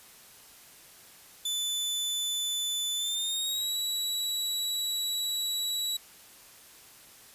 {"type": "tone with pitch glide", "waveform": "sawtooth", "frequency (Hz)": [3500, 3906], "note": ["A7", "B7"], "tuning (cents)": [-10, -20], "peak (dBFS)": -26, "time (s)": [1.45, 5.97], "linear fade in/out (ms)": 5, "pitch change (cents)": 190, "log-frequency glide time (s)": [2.96, 3.75], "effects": ["white hiss -53 dBFS RMS until 7.34 s", "resampled to 32000 Hz"]}